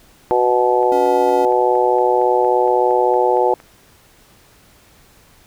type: harmonic tone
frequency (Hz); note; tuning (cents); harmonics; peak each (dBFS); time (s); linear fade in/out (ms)
123.47; B2; 0; 3 / 4 / 5 / 6 / 7; -18 / -17 / -22 / -21 / -17; 0.31-3.54; 0
type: click train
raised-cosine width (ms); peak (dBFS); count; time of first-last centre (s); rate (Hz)
0.5; -25; 13; 0.83-3.601; 4.33
type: tone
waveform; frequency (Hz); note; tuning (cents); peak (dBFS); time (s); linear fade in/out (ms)
square; 282.8; C#4; +35; -26; 0.92-1.45; 0
effects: pink hiss -50 dBFS RMS until 5.46 s